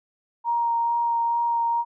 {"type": "tone with vibrato", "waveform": "sine", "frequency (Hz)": 936, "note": "A#5", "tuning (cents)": 7, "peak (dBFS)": -20, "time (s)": [0.44, 1.85], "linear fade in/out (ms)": 50, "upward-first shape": "sine", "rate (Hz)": 2.3, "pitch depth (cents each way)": 10, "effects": []}